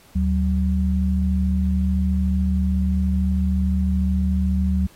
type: tone pair together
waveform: sine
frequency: 74.81 / 188.5 Hz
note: D2 / F#3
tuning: +33 / +32 cents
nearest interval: octave + major third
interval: 1599 cents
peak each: -19 / -21 dBFS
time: 0.15-4.87 s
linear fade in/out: 10 ms
effects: pink hiss -52 dBFS RMS until 4.95 s + AAC 48 kbps